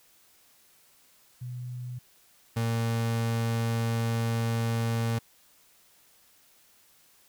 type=tone pair in turn; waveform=sine / 35% pulse; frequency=124.1 / 115.01 Hz; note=B2 / A#2; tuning=+9 / -23 cents; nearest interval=minor second; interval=132 cents; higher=first; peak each=-34 / -24 dBFS; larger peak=second; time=1.41-1.99 / 2.56-5.19 s; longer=second; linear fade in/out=10 ms; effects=white hiss -61 dBFS RMS until 7.28 s